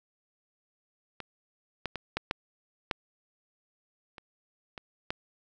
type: clicks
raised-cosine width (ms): 0.3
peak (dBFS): -22 / -16 / -19 / -13 / -12 / -12 / -28 / -24 / -15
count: 9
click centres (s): 1.203 / 1.857 / 1.957 / 2.17 / 2.311 / 2.912 / 4.182 / 4.778 / 5.105
effects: none